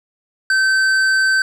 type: tone with hard clipping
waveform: sine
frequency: 1544 Hz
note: G6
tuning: 27 cents flat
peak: -14 dBFS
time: 0.5-1.42 s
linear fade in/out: 2 ms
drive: 9 dB
effects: none